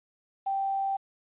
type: tone with quantisation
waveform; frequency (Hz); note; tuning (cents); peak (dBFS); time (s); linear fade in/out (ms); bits
sine; 782; G5; -4; -26; 0.46-0.97; 10; 9
effects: resampled to 8000 Hz